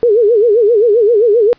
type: tone with vibrato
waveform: sine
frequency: 442.7 Hz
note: A4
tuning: 11 cents sharp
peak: -6 dBFS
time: 0.03-1.53 s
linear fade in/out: 0 ms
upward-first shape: sine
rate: 7.6 Hz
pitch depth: 170 cents each way
effects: pink hiss -49 dBFS RMS until 1.58 s + resampled to 11025 Hz